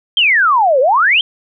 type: exponential two-way sweep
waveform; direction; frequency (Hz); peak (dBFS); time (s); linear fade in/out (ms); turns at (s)
sine; down then up; 3243 to 493.9 to 3243; -8; 0.17-1.21; 2; 0.8
effects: none